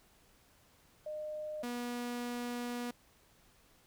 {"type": "tone pair in turn", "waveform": ["sine", "sawtooth"], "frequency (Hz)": [610, 242.1], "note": ["D#5", "B3"], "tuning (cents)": [-34, -34], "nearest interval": "octave + major third", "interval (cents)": 1600, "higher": "first", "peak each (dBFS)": [-38, -33], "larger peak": "second", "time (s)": [[1.06, 1.63], [1.63, 2.91]], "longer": "second", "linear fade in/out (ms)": 5, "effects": ["pink hiss -66 dBFS RMS until 3.86 s"]}